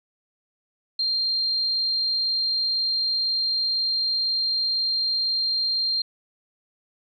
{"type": "tone", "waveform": "sine", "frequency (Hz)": 4186, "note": "C8", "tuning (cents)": 0, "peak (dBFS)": -21, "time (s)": [0.99, 6.02], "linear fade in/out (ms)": 5, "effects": []}